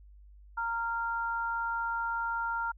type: tone pair together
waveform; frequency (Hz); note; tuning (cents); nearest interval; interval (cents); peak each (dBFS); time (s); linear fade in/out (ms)
sine; 925 / 1389.2; A#5 / F6; -14 / -10; perfect fifth; 704; -33 / -32; 0.57-2.72; 10
effects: added 50 Hz sine -51 dBFS peak until 2.77 s